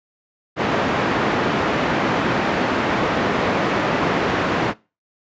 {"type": "band-pass noise", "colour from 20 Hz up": "pink", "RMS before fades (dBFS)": -20, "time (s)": [0.56, 4.74], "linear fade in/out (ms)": 50, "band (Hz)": [180, 2000], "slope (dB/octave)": 12, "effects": ["noise-tail reverb RT60 0.3 s tail -22 dB re dry", "resampled to 16000 Hz"]}